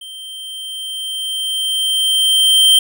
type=tone with level ramp; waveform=square; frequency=3136 Hz; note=G7; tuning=in tune; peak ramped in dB=-31 to -7 dBFS; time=0.01-2.79 s; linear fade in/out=5 ms; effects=none